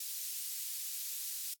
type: high-pass noise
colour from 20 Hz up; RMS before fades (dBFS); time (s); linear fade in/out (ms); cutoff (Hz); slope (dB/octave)
white; -40; 0-1.54; 5; 4300; 12
effects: noise-tail reverb RT60 0.1 s tail -19 dB re dry + AAC 64 kbps